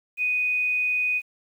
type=tone; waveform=sine; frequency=2489 Hz; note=D#7; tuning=in tune; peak=-21 dBFS; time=0.17-1.22 s; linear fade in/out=50 ms; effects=9-bit